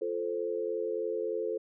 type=chord; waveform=sine; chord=F major; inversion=none; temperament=equal; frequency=349.2 / 440 / 523.3 Hz; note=F4 / A4 / C5; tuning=0 / 0 / 0 cents; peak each=-37 / -32 / -36 dBFS; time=0.01-1.58 s; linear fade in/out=10 ms; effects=none